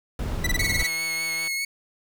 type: noise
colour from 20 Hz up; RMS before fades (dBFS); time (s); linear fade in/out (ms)
brown; -27; 0.19-0.83; 2
type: tone bursts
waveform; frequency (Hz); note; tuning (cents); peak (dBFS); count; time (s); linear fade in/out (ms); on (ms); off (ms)
sawtooth; 1975.5; B6; 0; -19; 9; 0.44-0.868; 5; 28; 22
type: tone with vibrato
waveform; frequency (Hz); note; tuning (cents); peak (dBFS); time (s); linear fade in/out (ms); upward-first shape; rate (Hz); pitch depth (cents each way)
sawtooth; 2191; C#7; -21; -22; 0.59-1.65; 5; sine; 5; 20
type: click train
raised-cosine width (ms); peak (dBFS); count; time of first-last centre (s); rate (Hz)
0.3; -23; 111; 0.8-1.475; 163
effects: none